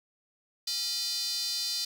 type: tone with high-pass filter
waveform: square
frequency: 275.3 Hz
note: C#4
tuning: 12 cents flat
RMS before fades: -32 dBFS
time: 0.67-1.85 s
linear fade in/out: 5 ms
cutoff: 4500 Hz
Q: 5.9
effects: none